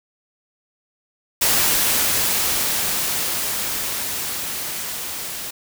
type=noise with level ramp; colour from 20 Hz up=white; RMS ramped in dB=-17 to -30 dBFS; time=1.41-5.51 s; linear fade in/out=10 ms; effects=none